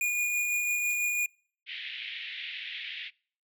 square tone with tremolo, 2439 Hz, D#7, 35 cents flat, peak -26 dBFS, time 0.01-1.26 s, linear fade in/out 2 ms, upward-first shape sine, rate 6 Hz, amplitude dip 25%
blue noise with exponential decay, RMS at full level -45 dBFS, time 0.9-1.12 s, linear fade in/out 2 ms, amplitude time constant 47 ms
white band-pass noise, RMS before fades -39 dBFS, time 1.66-3.11 s, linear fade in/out 50 ms, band 1900 to 3500 Hz, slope 48 dB/octave
effects noise-tail reverb RT60 0.5 s tail -26 dB re dry

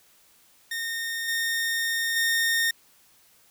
sawtooth tone with level steps, 1836 Hz, A#6, 27 cents flat, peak -25 / -21 / -18 dBFS, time 0.71-2.71 s, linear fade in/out 5 ms, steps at 1.28 / 2.16 s, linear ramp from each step 5 ms, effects white hiss -59 dBFS RMS until 3.5 s

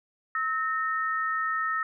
sine tone pair together, 1294.1 / 1833 Hz, E6 / A#6, -32 / -30 cents, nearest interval tritone, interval 602 cents, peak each -27 / -30 dBFS, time 0.35-1.83 s, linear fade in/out 2 ms, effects none

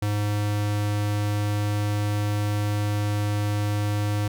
square tone, 103.83 Hz, G#2, in tune, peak -23 dBFS, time 0.02-4.28 s, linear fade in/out 5 ms, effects none

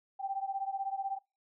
sine beating tone pair, 777 / 793 Hz, G5 / G5, -16 / +20 cents, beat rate 16 Hz, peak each -35 / -37 dBFS, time 0.19-1.19 s, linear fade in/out 20 ms, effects noise-tail reverb RT60 0.3 s tail -26 dB re dry

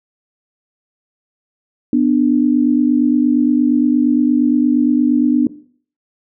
sine tone pair together, 247.6 / 296.2 Hz, B3 / D4, +5 / +15 cents, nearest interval minor third, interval 310 cents, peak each -13 dBFS, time 1.93-5.47 s, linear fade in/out 2 ms, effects noise-tail reverb RT60 0.5 s tail -17 dB re dry

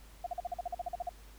sine tone bursts, 707 Hz, F5, 21 cents sharp, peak -32 dBFS, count 13, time 0.24-1.093 s, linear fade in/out 5 ms, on 25 ms, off 44 ms, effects added 50 Hz sine -52 dBFS peak until 1.38 s + pink hiss -59 dBFS RMS until 1.38 s

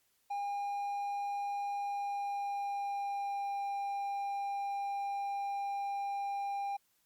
triangle tone with pitch glide, 808 to 799.6 Hz, G#5 to G5, -48 to +34 cents, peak -32 dBFS, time 0.3-6.77 s, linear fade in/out 10 ms, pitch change -18 cents, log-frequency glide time 1.75-3.6 s, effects white hiss -74 dBFS RMS until 7.05 s + Opus 48 kbps

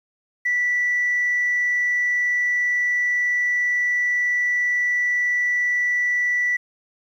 sine tone, 1963 Hz, B6, 11 cents flat, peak -17 dBFS, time 0.45-6.57 s, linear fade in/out 10 ms, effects tanh soft clip ceiling -14 dBFS + 9-bit

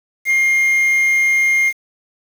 triangle tone with quantisation, 2123 Hz, C7, 25 cents sharp, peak -10 dBFS, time 0.25-1.73 s, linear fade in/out 50 ms, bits 6, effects none

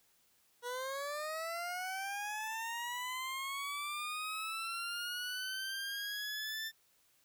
20% pulse linear sweep, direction up, 478.6 to 1786 Hz, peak -33 dBFS, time 0.62-6.72 s, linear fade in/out 50 ms, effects white hiss -71 dBFS RMS until 7.24 s

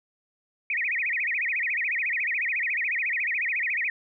sine tone with vibrato, 2161 Hz, C#7, 45 cents flat, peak -24 dBFS, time 0.7-3.9 s, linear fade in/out 2 ms, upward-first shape sine, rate 14 Hz, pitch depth 280 cents each way, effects none

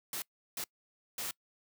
white noise bursts at uneven times, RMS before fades -38 dBFS, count 3, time 0.13-0.22 / 0.57-0.64 / 1.18-1.31 s, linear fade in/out 2 ms, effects noise-tail reverb RT60 0.1 s tail -24 dB re dry + high-pass 100 Hz 12 dB/octave

